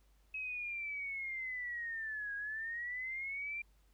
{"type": "linear two-way sweep", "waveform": "sine", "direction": "down then up", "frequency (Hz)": [2566, 1635, 2379], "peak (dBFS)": -38, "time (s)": [0.34, 3.62], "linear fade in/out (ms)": 5, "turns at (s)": 2.35, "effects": ["added 50 Hz sine -65 dBFS peak until 3.93 s", "pink hiss -75 dBFS RMS until 3.93 s"]}